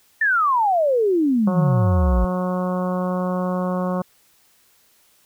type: exponential sweep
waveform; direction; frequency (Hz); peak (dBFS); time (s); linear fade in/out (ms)
sine; down; 1818 to 51.91; -15; 0.21-2.25; 5
type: harmonic tone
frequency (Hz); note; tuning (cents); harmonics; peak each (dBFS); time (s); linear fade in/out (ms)
182.1; F#3; -27; 1 / 2 / 3 / 4 / 5 / 6 / 7 / 8; -22 / -32 / -26 / -33 / -35 / -31 / -38 / -43; 1.47-4.02; 5
effects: white hiss -58 dBFS RMS until 5.25 s